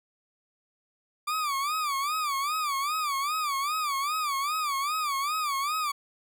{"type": "tone with vibrato", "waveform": "40% pulse", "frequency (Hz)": 1174.7, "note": "D6", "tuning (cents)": 0, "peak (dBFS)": -26, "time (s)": [1.27, 5.92], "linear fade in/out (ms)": 10, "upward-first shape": "sine", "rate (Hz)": 2.5, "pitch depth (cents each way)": 140, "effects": []}